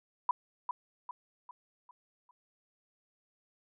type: tone with echo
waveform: sine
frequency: 989 Hz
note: B5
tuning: 2 cents sharp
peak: -24 dBFS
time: 0.29-0.31 s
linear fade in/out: 2 ms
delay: 400 ms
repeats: 5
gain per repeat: -7 dB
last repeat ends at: 2.31 s
effects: none